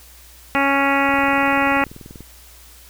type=harmonic tone; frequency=277.2 Hz; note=C#4; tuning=in tune; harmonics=1 / 2 / 3 / 4 / 5 / 6 / 7 / 8 / 9 / 10; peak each=-21 / -24 / -21 / -24 / -23 / -29 / -23 / -28 / -25 / -31 dBFS; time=0.55-1.84 s; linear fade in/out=0 ms
type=click train; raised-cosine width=3 ms; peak=-24 dBFS; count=24; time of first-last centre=1.09-2.207 s; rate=20.6 Hz
effects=added 60 Hz sine -46 dBFS peak until 2.89 s + white hiss -46 dBFS RMS until 2.89 s